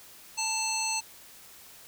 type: harmonic tone with a mistuned harmonic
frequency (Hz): 886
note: A5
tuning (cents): +12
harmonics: 1 / 3 / 5 / 7 / 9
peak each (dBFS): -34 / -34 / -34 / -34 / -34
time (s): 0.37-1.01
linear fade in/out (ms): 20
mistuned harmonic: 5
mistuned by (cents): -51
effects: white hiss -51 dBFS RMS until 1.87 s